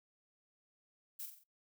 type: noise with echo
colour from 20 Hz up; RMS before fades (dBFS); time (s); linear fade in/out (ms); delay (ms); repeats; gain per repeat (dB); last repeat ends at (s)
violet; -44; 1.19-1.26; 10; 45; 4; -6; 1.44
effects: noise-tail reverb RT60 0.2 s tail -26 dB re dry